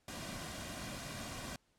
pink noise with comb filter, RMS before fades -44 dBFS, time 0.08-1.56 s, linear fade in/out 2 ms, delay 2.3 ms, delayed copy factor -0.55, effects pink hiss -75 dBFS RMS until 1.78 s + low-pass 10000 Hz 12 dB/octave

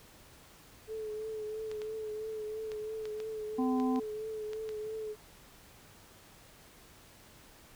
sine tone with vibrato, 432.8 Hz, A4, 29 cents flat, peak -36 dBFS, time 0.87-5.16 s, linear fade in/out 50 ms, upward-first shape triangle, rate 3 Hz, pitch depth 36 cents each way
clicks, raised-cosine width 0.2 ms, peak -29 dBFS, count 9, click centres 1.715 / 1.818 / 2.718 / 3.055 / 3.202 / 3.8 / 3.96 / 4.533 / 4.691 s
harmonic tone, 255.8 Hz, C4, 39 cents flat, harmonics 1 / 3 / 4, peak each -28 / -38 / -42 dBFS, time 3.58-4 s, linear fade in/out 10 ms
effects pink hiss -57 dBFS RMS until 7.75 s

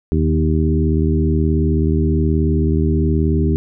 harmonic tone with a mistuned harmonic, 78.8 Hz, D#2, 23 cents sharp, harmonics 1 / 2 / 3 / 4 / 5, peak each -16 / -19 / -21 / -22 / -23 dBFS, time 0.12-3.56 s, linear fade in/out 0 ms, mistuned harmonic 2, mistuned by -25 cents, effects none

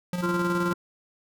square tone with tremolo, 178.1 Hz, F3, 34 cents sharp, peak -26 dBFS, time 0.13-0.73 s, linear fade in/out 2 ms, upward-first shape square, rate 19 Hz, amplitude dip 45%
harmonic tone, 346.3 Hz, F4, 15 cents flat, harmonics 1 / 3 / 4, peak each -27 / -32 / -30 dBFS, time 0.22-0.74 s, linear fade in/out 20 ms
effects none

